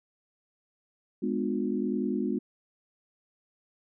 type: chord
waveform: sine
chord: G# diminished seventh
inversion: none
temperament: just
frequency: 207.7 / 249.2 / 299 / 358.8 Hz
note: G#3 / B3 / D4 / F4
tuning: 0 / +16 / +31 / +47 cents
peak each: -31 / -31 / -34 / -33 dBFS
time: 1.22-2.39 s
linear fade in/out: 10 ms
effects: none